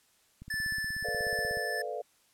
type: click train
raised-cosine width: 5 ms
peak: -33 dBFS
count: 20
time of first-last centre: 0.42-1.572 s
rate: 16.5 Hz
type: tone with tremolo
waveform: square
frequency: 1751 Hz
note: A6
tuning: 9 cents flat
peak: -31 dBFS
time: 0.5-1.82 s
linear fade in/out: 5 ms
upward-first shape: sine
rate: 1.5 Hz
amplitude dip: 30%
type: chord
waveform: sine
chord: B half-diminished seventh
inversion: third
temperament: equal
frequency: 440 / 493.9 / 587.3 / 698.5 Hz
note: A4 / B4 / D5 / F5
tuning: 0 / 0 / 0 / 0 cents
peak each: -39 dBFS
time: 1.04-2.02 s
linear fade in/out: 10 ms
effects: white hiss -67 dBFS RMS until 2.33 s + low-pass 12000 Hz 12 dB/octave